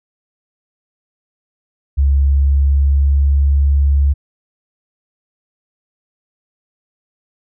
sine tone with pitch glide, 69.3 to 70.23 Hz, C#2 to C#2, 0 to +23 cents, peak -9 dBFS, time 1.97-4.14 s, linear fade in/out 20 ms, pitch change +23 cents, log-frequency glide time 2.14-3.6 s, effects none

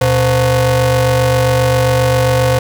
40% pulse ring-modulated tone, 197.5 Hz, G3, 13 cents sharp, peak -6 dBFS, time 0.01-2.59 s, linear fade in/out 5 ms, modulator 320 Hz, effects none

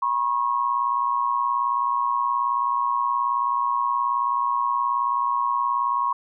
sine tone pair together, 970 / 1088.8 Hz, B5 / C#6, -31 / -31 cents, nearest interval major second, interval 200 cents, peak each -24 / -22 dBFS, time 0.02-6.13 s, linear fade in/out 5 ms, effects none

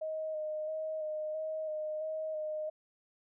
sine tone with vibrato, 622.3 Hz, D#5, in tune, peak -34 dBFS, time 0.01-2.7 s, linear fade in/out 10 ms, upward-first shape square, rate 1.5 Hz, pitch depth 18 cents each way, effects none

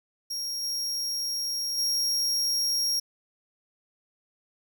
40% pulse tone with level steps, 5588 Hz, F8, in tune, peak -29 / -27 / -23 dBFS, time 0.3-3 s, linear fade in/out 10 ms, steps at 0.62 / 1.77 s, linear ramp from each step 20 ms, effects none

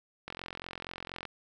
click train, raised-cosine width 0.3 ms, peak -23 dBFS, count 44, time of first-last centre 0.28-1.253 s, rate 44.2 Hz, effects none

